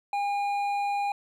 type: tone with hard clipping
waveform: sine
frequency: 810 Hz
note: G#5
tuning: 43 cents flat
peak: -27 dBFS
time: 0.13-1.12 s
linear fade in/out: 2 ms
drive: 7 dB
effects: none